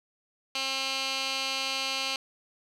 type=tone with band-pass filter; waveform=15% pulse; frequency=267.5 Hz; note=C4; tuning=38 cents sharp; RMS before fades=-31 dBFS; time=0.55-2.16 s; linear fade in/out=2 ms; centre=3700 Hz; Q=2; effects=none